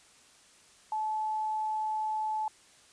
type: tone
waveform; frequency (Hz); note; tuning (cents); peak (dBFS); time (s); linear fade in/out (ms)
sine; 865; A5; -30; -29; 0.92-2.48; 2
effects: white hiss -59 dBFS RMS until 2.92 s + resampled to 22050 Hz